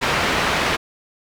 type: low-pass noise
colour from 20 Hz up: white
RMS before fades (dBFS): -20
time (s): 0.01-0.77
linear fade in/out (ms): 20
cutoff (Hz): 2300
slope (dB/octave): 12
effects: none